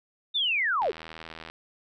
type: linear sweep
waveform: sine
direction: down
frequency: 3685 to 309 Hz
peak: -23 dBFS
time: 0.34-0.92 s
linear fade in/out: 20 ms
type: click train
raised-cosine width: 0.3 ms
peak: -24 dBFS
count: 56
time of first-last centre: 0.82-1.5 s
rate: 80.9 Hz
effects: none